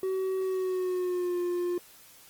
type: tone with pitch glide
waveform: triangle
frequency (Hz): 378.5 to 353.2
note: F#4 to F4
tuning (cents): +39 to +20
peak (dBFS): -25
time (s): 0.03-1.78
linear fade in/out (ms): 2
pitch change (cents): -119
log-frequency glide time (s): 0.42-1.39
effects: white hiss -54 dBFS RMS until 2.29 s + Opus 24 kbps